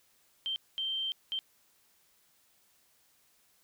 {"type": "tone bursts at uneven times", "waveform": "sine", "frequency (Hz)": 3136, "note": "G7", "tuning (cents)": 0, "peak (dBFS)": -31, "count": 3, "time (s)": [[0.46, 0.56], [0.78, 1.12], [1.32, 1.39]], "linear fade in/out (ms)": 0, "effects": ["white hiss -68 dBFS RMS until 3.63 s"]}